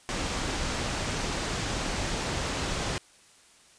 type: low-pass noise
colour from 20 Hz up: pink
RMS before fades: -31 dBFS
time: 0.09-2.98 s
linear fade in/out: 0 ms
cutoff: 8100 Hz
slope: 24 dB/octave
effects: white hiss -57 dBFS RMS until 3.78 s + resampled to 22050 Hz